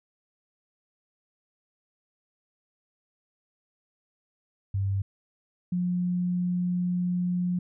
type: tone pair in turn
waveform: sine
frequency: 98 / 178.49 Hz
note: G2 / F3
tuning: 0 / +38 cents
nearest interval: minor seventh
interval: 1038 cents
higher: second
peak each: -24 dBFS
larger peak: neither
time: 4.74-5.02 / 5.72-7.59 s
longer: second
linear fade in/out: 5 ms
effects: none